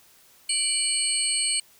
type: tone cluster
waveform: sine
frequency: 2347 / 2952 / 4289 / 4535 / 8490 Hz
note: D7 / F#7 / C8 / C#8 / C9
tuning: -2 / -5 / +42 / +39 / +24 cents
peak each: -33 / -31 / -30 / -33 / -24 dBFS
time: 0.49-1.6 s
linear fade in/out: 5 ms
effects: white hiss -56 dBFS RMS until 1.79 s